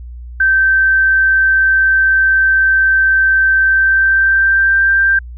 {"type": "tone with pitch glide", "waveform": "sine", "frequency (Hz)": [1554, 1577.5], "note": ["G6", "G6"], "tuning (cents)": [-16, 10], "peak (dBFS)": -8, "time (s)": [0.4, 5.19], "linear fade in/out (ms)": 5, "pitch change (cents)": 26, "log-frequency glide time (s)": [3.61, 4.89], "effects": ["added 60 Hz sine -27 dBFS peak until 5.37 s"]}